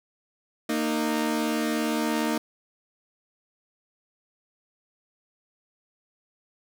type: tone pair together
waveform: sawtooth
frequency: 230.6 / 307.8 Hz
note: A#3 / D#4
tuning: -19 / -19 cents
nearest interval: perfect fourth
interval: 500 cents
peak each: -23 dBFS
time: 0.69-2.38 s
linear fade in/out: 5 ms
effects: none